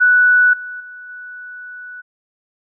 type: tone with level steps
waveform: sine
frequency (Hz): 1480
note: F#6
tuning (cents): 0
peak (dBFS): -8 / -26 / -32 / -30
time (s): 0-2.02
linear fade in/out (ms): 20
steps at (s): 0.53 / 0.8 / 1.09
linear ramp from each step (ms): 5
effects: none

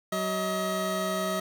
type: tone pair together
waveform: 25% pulse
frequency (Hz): 188.6 / 635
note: F#3 / D#5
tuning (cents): +33 / +35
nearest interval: octave + major sixth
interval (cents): 2102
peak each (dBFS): -28 / -25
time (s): 0.12-1.4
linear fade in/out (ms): 5
effects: none

